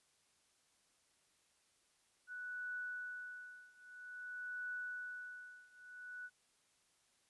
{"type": "tone with tremolo", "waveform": "sine", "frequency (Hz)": 1480, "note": "F#6", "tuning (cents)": 0, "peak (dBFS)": -40, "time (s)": [2.27, 6.3], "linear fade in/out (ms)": 50, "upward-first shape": "triangle", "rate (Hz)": 0.51, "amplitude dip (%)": 95, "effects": ["white hiss -75 dBFS RMS until 7.29 s", "resampled to 24000 Hz"]}